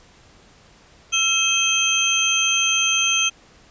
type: tone cluster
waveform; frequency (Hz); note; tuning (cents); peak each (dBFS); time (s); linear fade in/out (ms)
sine; 1351 / 2576 / 3183 / 6230; E6 / E7 / G7 / G8; +42 / -41 / +26 / -12; -29 / -21 / -21 / -21; 1.12-3.3; 20
effects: pink hiss -51 dBFS RMS until 3.7 s + resampled to 16000 Hz